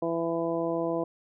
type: harmonic tone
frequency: 166.8 Hz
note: E3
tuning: 21 cents sharp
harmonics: 1 / 2 / 3 / 4 / 5 / 6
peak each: -38 / -30 / -31 / -32 / -43 / -38 dBFS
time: 0.02-1.04 s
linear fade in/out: 5 ms
effects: none